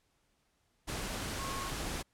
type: tone in noise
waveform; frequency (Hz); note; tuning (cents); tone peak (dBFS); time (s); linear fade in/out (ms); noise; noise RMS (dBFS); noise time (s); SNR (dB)
sine; 1089; C#6; -31; -40; 1.38-1.71; 20; pink; -38; 0.87-2.03; -5
effects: pink hiss -75 dBFS RMS until 2.13 s + low-pass 11000 Hz 12 dB/octave